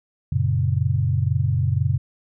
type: chord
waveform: sine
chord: F# major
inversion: none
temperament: equal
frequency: 92.5 / 116.54 / 138.59 Hz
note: F#2 / A#2 / C#3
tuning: 0 / 0 / 0 cents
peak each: -22 dBFS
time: 0.32-1.98 s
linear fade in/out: 5 ms
effects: none